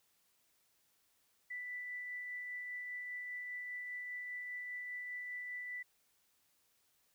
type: tone with tremolo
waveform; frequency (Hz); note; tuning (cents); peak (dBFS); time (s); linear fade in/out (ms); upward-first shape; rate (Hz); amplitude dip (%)
sine; 1979; B6; +3; -40; 1.5-5.83; 10; triangle; 5; 25
effects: white hiss -75 dBFS RMS until 7.14 s